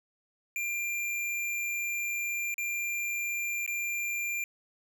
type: tone with dropouts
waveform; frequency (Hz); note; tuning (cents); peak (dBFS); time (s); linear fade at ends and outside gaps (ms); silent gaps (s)
square; 2383; D7; +25; -31; 0.56-4.44; 1; 2.542-2.581 / 3.663-3.677
effects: none